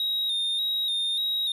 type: tone with vibrato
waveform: triangle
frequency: 3729 Hz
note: A#7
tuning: in tune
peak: -23 dBFS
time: 0-1.52 s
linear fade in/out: 2 ms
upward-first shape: square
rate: 1.7 Hz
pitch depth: 38 cents each way
effects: none